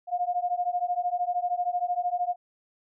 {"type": "beating tone pair", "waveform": "sine", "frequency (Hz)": [706, 719], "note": ["F5", "F#5"], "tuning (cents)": [19, -50], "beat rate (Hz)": 13, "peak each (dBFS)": [-28, -28], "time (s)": [0.07, 2.36], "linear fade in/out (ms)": 50, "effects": []}